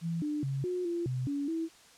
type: tone with pitch steps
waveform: sine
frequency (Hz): 166.9 / 298.2 / 136.4 / 361.2 / 342.9 / 127.5 / 284 / 326.7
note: E3 / D4 / C#3 / F#4 / F4 / C3 / C#4 / E4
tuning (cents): +22 / +27 / -28 / -42 / -32 / -44 / +42 / -15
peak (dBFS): -30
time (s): 0.01-1.69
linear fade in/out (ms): 50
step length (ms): 210
effects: white hiss -57 dBFS RMS until 1.97 s + low-pass 8000 Hz 12 dB/octave